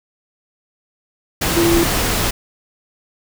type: tone in noise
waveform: sine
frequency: 338.3 Hz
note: E4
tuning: 45 cents sharp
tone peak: -13 dBFS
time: 1.56-1.84 s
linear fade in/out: 10 ms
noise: pink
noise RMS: -18 dBFS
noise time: 1.41-2.31 s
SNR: +2 dB
effects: none